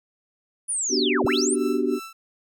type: linear two-way sweep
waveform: sine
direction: down then up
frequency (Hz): 9956 to 57.2 to 9956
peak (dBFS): -23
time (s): 0.68-1.56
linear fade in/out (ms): 20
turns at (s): 1.25
type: chord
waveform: sine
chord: G major seventh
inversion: first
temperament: equal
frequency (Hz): 246.9 / 293.7 / 370 / 392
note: B3 / D4 / F#4 / G4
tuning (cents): 0 / 0 / 0 / 0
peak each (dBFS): -26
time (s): 0.89-2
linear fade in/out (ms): 50
type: tone with tremolo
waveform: sawtooth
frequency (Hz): 1328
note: E6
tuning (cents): +12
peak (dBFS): -31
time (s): 1.26-2.13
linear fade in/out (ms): 5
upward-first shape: sine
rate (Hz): 3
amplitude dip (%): 95
effects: none